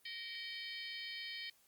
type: harmonic tone with a mistuned harmonic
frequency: 622.3 Hz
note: D#5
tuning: in tune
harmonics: 3 / 4 / 5 / 6 / 7 / 8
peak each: -50 / -49 / -48 / -53 / -50 / -55 dBFS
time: 0.05-1.5 s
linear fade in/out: 5 ms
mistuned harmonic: 4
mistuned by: -130 cents
effects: white hiss -70 dBFS RMS until 1.67 s + Opus 32 kbps